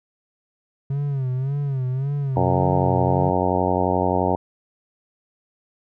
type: tone with vibrato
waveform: triangle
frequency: 135.2 Hz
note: C#3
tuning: 43 cents flat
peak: -19 dBFS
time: 0.9-3.3 s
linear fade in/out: 5 ms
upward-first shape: sine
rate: 1.8 Hz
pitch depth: 110 cents each way
type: harmonic tone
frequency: 91.5 Hz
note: F#2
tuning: 19 cents flat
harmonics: 1 / 2 / 3 / 4 / 5 / 6 / 7 / 8 / 9 / 10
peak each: -27 / -27 / -27 / -27 / -27 / -27 / -27 / -27 / -27 / -27 dBFS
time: 2.36-4.36 s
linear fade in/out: 5 ms
effects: none

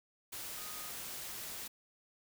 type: tone in noise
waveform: sine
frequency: 1244.5 Hz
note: D#6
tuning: in tune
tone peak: -53 dBFS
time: 0.57-0.9 s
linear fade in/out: 10 ms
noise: white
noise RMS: -44 dBFS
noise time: 0.32-1.68 s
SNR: -12 dB
effects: none

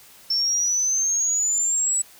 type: exponential sweep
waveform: sine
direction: up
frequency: 5390 to 7902 Hz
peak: -19 dBFS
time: 0.3-2.02 s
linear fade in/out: 5 ms
effects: white hiss -49 dBFS RMS until 2.19 s

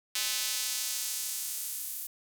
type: tone with high-pass filter sweep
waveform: square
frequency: 116.54 Hz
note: A#2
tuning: in tune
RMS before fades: -34 dBFS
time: 0.15-2.07 s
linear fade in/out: 5 ms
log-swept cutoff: 3600 to 12000 Hz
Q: 0.84
effects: none

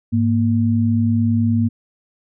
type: tone pair together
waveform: sine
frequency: 103.83 / 233.1 Hz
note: G#2 / A#3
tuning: 0 / 0 cents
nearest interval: octave + major second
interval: 1400 cents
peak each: -17 / -16 dBFS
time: 0.12-1.69 s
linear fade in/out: 20 ms
effects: none

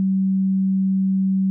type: tone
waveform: sine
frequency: 191.3 Hz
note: G3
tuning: 42 cents flat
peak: -16 dBFS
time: 0-1.5 s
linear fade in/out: 0 ms
effects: none

